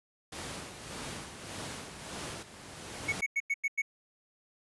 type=noise with tremolo; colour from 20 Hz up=pink; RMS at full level=-39 dBFS; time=0.32-2.43 s; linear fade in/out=5 ms; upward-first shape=sine; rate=1.7 Hz; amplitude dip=55%
type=noise with exponential growth; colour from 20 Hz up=pink; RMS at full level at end=-37 dBFS; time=1.04-3.21 s; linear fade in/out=5 ms; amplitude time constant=470 ms
type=tone bursts; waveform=triangle; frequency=2217 Hz; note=C#7; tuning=in tune; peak=-25 dBFS; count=6; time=3.08-3.82 s; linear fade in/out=10 ms; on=45 ms; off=94 ms
effects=high-pass 80 Hz 12 dB/octave + resampled to 24000 Hz